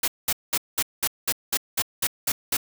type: noise bursts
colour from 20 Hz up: white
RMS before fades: -23 dBFS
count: 11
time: 0.03-2.569 s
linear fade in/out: 5 ms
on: 49 ms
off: 200 ms
effects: none